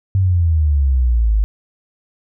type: exponential sweep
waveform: sine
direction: down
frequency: 98 to 50.5 Hz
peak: -11 dBFS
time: 0.15-1.44 s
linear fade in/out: 0 ms
effects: none